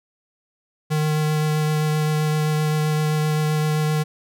square tone with vibrato, 153.3 Hz, D#3, 25 cents flat, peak -19 dBFS, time 0.9-4.04 s, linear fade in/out 20 ms, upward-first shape triangle, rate 7.7 Hz, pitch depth 13 cents each way, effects none

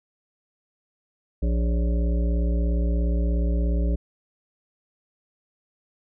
harmonic tone with a mistuned harmonic, 58.27 Hz, A#1, in tune, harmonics 1 / 3 / 5 / 7 / 9 / 10, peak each -20 / -30 / -34 / -37 / -39 / -40 dBFS, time 1.42-3.96 s, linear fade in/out 10 ms, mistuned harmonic 9, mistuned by +69 cents, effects none

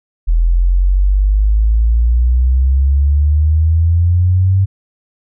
sine exponential sweep, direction up, 40.89 to 97.4 Hz, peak -8 dBFS, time 0.27-4.66 s, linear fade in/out 20 ms, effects none

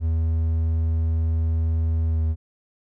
triangle tone with pitch glide, 81 to 79.75 Hz, E2 to D#2, -30 to +43 cents, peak -17 dBFS, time 0-2.36 s, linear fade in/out 50 ms, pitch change -27 cents, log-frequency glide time 2.07-2.23 s, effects none

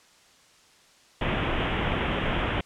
pink low-pass noise, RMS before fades -27 dBFS, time 1.21-2.61 s, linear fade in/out 5 ms, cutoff 3400 Hz, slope 96 dB/octave, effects white hiss -57 dBFS RMS until 2.65 s + low-pass 7000 Hz 12 dB/octave

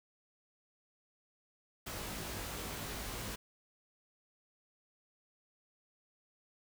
pink noise with comb filter, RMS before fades -42 dBFS, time 1.86-3.36 s, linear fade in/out 10 ms, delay 19 ms, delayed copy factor +0.8, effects none

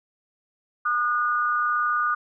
sine tone pair together, 1214.5 / 1456 Hz, D#6 / F#6, -42 / -28 cents, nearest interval minor third, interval 314 cents, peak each -22 / -25 dBFS, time 0.85-2.15 s, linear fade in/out 10 ms, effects none

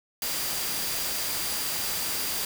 sine tone in noise, 4755 Hz, D8, 21 cents sharp, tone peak -37 dBFS, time 0.22-2.45 s, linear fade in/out 2 ms, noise white, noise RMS -30 dBFS, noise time 0.22-2.45 s, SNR -10 dB, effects none

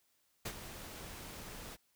pink noise with ADSR envelope, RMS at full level -38 dBFS, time 0.45-1.77 s, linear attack 10 ms, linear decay 59 ms, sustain -10 dB, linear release 30 ms, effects white hiss -75 dBFS RMS until 1.95 s

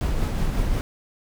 brown noise with tremolo, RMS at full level -21 dBFS, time 0.01-0.81 s, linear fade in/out 0 ms, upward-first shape triangle, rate 5.5 Hz, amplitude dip 35%, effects none

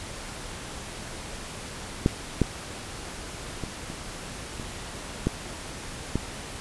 clicks, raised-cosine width 3 ms, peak -6 / -6 / -18 / -23 / -23 / -9 / -11 dBFS, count 7, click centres 2.061 / 2.417 / 3.637 / 3.901 / 4.598 / 5.27 / 6.156 s, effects pink hiss -38 dBFS RMS until 6.6 s + resampled to 24000 Hz

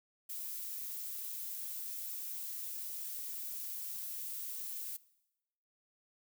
violet noise, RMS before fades -42 dBFS, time 0.29-4.97 s, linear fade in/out 10 ms, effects noise-tail reverb RT60 0.9 s tail -20 dB re dry

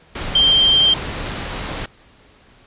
sine tone in noise, 3156 Hz, G7, 11 cents sharp, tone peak -10 dBFS, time 0.35-0.94 s, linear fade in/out 5 ms, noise pink, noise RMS -26 dBFS, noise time 0.15-1.86 s, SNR +13 dB, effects pink hiss -50 dBFS RMS until 2.66 s + resampled to 8000 Hz

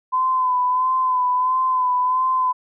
sine tone with vibrato, 1015 Hz, B5, 47 cents sharp, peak -16 dBFS, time 0.12-2.53 s, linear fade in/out 20 ms, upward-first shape sine, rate 1.5 Hz, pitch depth 34 cents each way, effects none

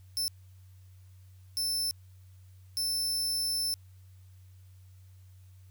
sawtooth tone bursts at uneven times, 5300 Hz, E8, 9 cents sharp, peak -26 dBFS, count 3, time 0.17-0.28 / 1.57-1.91 / 2.77-3.74 s, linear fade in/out 0 ms, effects added 93 Hz sine -51 dBFS peak until 5.7 s + white hiss -69 dBFS RMS until 5.7 s

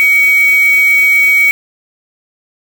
sine tone with quantisation, 2252 Hz, C#7, 27 cents sharp, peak -6 dBFS, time 0-1.51 s, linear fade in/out 0 ms, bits 3, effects none

